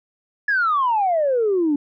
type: exponential sweep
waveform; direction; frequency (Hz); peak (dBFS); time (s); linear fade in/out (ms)
sine; down; 1725 to 280; -15; 0.48-1.76; 5
effects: tanh soft clip ceiling -12 dBFS